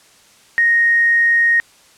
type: tone with tanh clipping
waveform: triangle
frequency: 1864.7 Hz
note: A#6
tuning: in tune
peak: -10 dBFS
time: 0.58-1.6 s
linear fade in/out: 0 ms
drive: 2 dB
effects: white hiss -49 dBFS RMS until 1.97 s + low-pass 9000 Hz 12 dB/octave